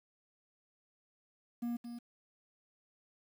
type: tone with echo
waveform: triangle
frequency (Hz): 237.8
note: A#3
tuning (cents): +35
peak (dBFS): -32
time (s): 1.62-1.77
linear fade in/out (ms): 10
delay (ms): 220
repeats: 1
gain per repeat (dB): -8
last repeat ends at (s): 1.99
effects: 10-bit